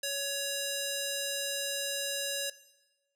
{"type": "tone with band-pass filter", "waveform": "square", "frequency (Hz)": 560, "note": "C#5", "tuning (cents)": 18, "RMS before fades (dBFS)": -34, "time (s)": [0.03, 2.5], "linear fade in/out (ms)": 5, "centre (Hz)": 7200, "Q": 0.61, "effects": ["noise-tail reverb RT60 1.0 s tail -17 dB re dry"]}